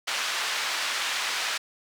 pink band-pass noise, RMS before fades -29 dBFS, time 0.07-1.58 s, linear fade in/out 10 ms, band 1300 to 5600 Hz, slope 12 dB/octave, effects none

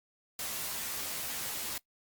white noise with comb filter, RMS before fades -37 dBFS, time 0.39-1.78 s, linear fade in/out 2 ms, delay 13 ms, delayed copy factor +0.8, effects noise-tail reverb RT60 0.1 s tail -21 dB re dry + Opus 48 kbps

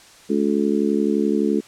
harmonic tone, 71.7 Hz, D2, 41 cents flat, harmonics 3 / 4 / 5 / 6, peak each -21 / -22 / -23 / -24 dBFS, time 0.29-1.61 s, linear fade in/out 20 ms, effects white hiss -47 dBFS RMS until 1.67 s + low-pass 8000 Hz 12 dB/octave

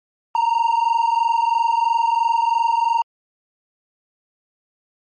triangle tone pair together, 915 / 938 Hz, A#5 / A#5, -32 / +11 cents, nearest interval unison, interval 43 cents, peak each -15 dBFS, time 0.35-3.02 s, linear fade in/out 2 ms, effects tanh soft clip ceiling -10 dBFS + MP3 32 kbps

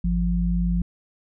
sine tone pair together, 51.94 / 174.6 Hz, G#1 / F3, +1 / 0 cents, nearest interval octave + major sixth, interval 2099 cents, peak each -22 dBFS, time 0.04-0.82 s, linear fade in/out 5 ms, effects none

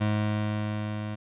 25% pulse tone with level ramp, 105.9 Hz, G#2, 34 cents sharp, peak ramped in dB -19 to -28 dBFS, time 0-1.16 s, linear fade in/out 20 ms, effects resampled to 8000 Hz

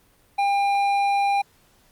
triangle tone with hard clipping, 801 Hz, G5, 37 cents sharp, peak -20 dBFS, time 0.38-1.42 s, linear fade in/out 10 ms, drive 12 dB, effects pink hiss -59 dBFS RMS until 1.91 s + Opus 32 kbps

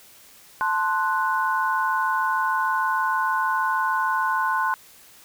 sine chord, F# diminished, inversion first, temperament equal, 880 / 1046.5 / 1480 Hz, A5 / C6 / F#6, 0 / 0 / 0 cents, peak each -26 / -23 / -25 dBFS, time 0.61-4.74 s, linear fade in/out 0 ms, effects white hiss -50 dBFS RMS until 5.24 s

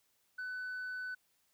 sine tone, 1500 Hz, F#6, 23 cents sharp, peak -36 dBFS, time 0.38-1.15 s, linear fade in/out 10 ms, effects tanh soft clip ceiling -37 dBFS + white hiss -75 dBFS RMS until 1.53 s

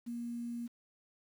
sine tone with quantisation, 236.8 Hz, A#3, 27 cents sharp, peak -37 dBFS, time 0.06-0.68 s, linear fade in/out 20 ms, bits 10, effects none

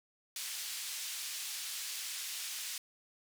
pink band-pass noise, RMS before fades -41 dBFS, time 0.36-2.78 s, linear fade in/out 2 ms, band 3200 to 13000 Hz, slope 12 dB/octave, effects none

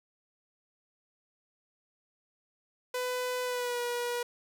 sawtooth tone with pitch glide, 500 to 482.7 Hz, B4 to B4, +21 to -40 cents, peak -27 dBFS, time 2.94-4.23 s, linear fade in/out 5 ms, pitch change -61 cents, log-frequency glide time 3.44-3.8 s, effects none

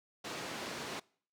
pink band-pass noise, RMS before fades -42 dBFS, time 0.24-1 s, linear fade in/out 10 ms, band 230 to 6000 Hz, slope 12 dB/octave, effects noise-tail reverb RT60 0.5 s tail -24 dB re dry

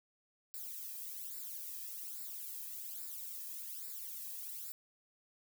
violet noise with flanger, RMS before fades -45 dBFS, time 0.54-4.72 s, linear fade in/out 0 ms, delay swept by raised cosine 0.32 to 1.42 ms, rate 1.2 Hz, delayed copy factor -1, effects none

